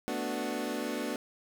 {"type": "chord", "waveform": "25% pulse", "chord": "B minor seventh", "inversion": "third", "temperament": "equal", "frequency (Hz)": [220, 246.9, 293.7, 370], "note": ["A3", "B3", "D4", "F#4"], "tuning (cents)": [0, 0, 0, 0], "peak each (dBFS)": [-36, -33, -33, -36], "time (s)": [0.08, 1.16], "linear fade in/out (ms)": 0, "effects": []}